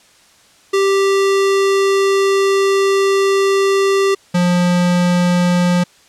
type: tone pair in turn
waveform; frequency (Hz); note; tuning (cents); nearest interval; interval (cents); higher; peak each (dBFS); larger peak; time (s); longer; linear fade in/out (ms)
square; 392 / 177.16; G4 / F3; 0 / +25; octave + major second; 1375; first; -12; neither; 0.73-4.15 / 4.34-5.84; first; 10
effects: white hiss -49 dBFS RMS until 6.08 s + low-pass 8000 Hz 12 dB/octave